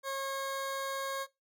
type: tone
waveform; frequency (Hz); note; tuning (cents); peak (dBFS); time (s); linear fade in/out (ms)
20% pulse; 543; C#5; -36; -29; 0.03-1.27; 50
effects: noise-tail reverb RT60 0.2 s tail -19 dB re dry